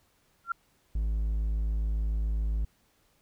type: tone with exponential growth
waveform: sine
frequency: 1374 Hz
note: F6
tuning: 29 cents flat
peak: -23 dBFS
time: 0.44-0.52 s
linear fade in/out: 5 ms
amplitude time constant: 16 ms
type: tone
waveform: triangle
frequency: 53.6 Hz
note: A1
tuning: 45 cents flat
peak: -24 dBFS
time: 0.95-2.65 s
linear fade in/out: 5 ms
effects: pink hiss -68 dBFS RMS until 3.21 s